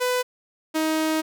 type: tone pair in turn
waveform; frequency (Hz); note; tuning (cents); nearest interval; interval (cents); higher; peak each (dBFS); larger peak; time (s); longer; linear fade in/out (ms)
sawtooth; 499.2 / 315.1; B4 / D#4; +19 / +22; minor sixth; 797; first; -17 / -17; neither; 0-0.23 / 0.74-1.22; second; 20
effects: none